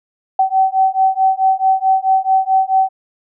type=beating tone pair; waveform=sine; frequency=762 / 766.6 Hz; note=G5 / G5; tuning=-49 / -39 cents; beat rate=4.6 Hz; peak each=-14 dBFS; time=0.39-2.89 s; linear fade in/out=5 ms; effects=none